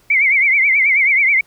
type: tone with vibrato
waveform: sine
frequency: 2186 Hz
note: C#7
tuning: 25 cents flat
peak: -10 dBFS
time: 0.1-1.41 s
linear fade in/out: 5 ms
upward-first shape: triangle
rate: 9.3 Hz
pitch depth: 140 cents each way
effects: pink hiss -54 dBFS RMS until 1.46 s